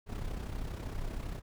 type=noise with amplitude modulation; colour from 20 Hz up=brown; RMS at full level=-35 dBFS; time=0.06-1.42 s; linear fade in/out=50 ms; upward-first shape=sine; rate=32.6 Hz; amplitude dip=60%; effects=none